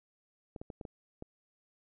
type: clicks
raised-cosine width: 2 ms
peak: -29 dBFS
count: 6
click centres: 0.562 / 0.615 / 0.702 / 0.812 / 0.852 / 1.224 s
effects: none